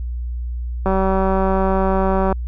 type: click train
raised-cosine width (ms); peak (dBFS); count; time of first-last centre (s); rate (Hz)
1; -6; 281; 0.86-2.326; 191
effects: added 60 Hz sine -22 dBFS peak until 2.47 s